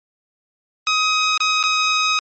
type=tone with dropouts; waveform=15% pulse; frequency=1261 Hz; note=D#6; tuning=23 cents sharp; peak=-9 dBFS; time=0.87-2.19 s; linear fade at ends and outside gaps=1 ms; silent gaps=1.376-1.404 / 1.629-1.637 s; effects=MP3 32 kbps